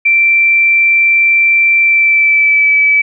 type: tone with pitch glide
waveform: sine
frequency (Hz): 2347 to 2299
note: D7 to D7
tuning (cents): -2 to -37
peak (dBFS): -6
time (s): 0.05-3.02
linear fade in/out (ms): 10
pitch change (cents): -35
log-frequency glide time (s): 1.8-2.75
effects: none